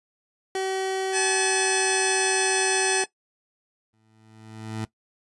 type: tone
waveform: 30% pulse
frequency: 381.1 Hz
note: G4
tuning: 49 cents flat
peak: -22 dBFS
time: 0.55-3.04 s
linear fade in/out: 2 ms
type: harmonic tone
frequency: 859 Hz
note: A5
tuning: 42 cents flat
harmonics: 1 / 2 / 3 / 4 / 5 / 6 / 7 / 9 / 10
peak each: -34 / -26 / -31 / -36 / -36 / -33 / -30 / -34 / -27 dBFS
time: 1.12-3.06 s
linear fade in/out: 50 ms
type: tone with exponential growth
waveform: 20% pulse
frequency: 110 Hz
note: A2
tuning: in tune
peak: -22 dBFS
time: 3.93-4.85 s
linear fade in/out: 5 ms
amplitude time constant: 200 ms
effects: noise-tail reverb RT60 0.1 s tail -18 dB re dry + resampled to 24000 Hz